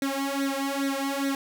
sawtooth tone with flanger, 275.2 Hz, C#4, 12 cents flat, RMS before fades -28 dBFS, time 0.02-1.35 s, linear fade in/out 2 ms, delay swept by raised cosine 0.5 to 2.7 ms, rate 2.4 Hz, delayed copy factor +0.85, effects none

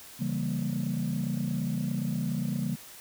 sine chord, C# diminished seventh, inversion none, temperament equal with one note detuned, 138.59 / 166.44 / 196 / 233.1 Hz, C#3 / E3 / G3 / Bb3, 0 / +17 / 0 / 0 cents, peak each -32 dBFS, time 0.19-2.76 s, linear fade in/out 20 ms, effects tanh soft clip ceiling -22 dBFS + white hiss -48 dBFS RMS until 3 s

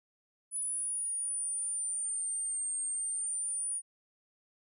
sine exponential two-way sweep, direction down then up, 9956 to 8580 to 9580 Hz, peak -32 dBFS, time 0.51-3.82 s, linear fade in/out 50 ms, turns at 2.81 s, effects none

